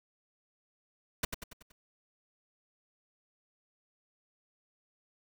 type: noise with echo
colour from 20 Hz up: pink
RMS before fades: -30 dBFS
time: 1.23-1.25 s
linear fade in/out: 5 ms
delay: 94 ms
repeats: 5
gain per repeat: -6 dB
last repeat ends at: 1.72 s
effects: none